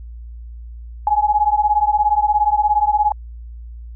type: beating tone pair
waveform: sine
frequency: 830.6 / 847.6 Hz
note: G#5 / G#5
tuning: 0 / +35 cents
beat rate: 17 Hz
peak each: -16 dBFS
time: 1.07-3.12 s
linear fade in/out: 2 ms
effects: added 58 Hz sine -31 dBFS peak until 3.95 s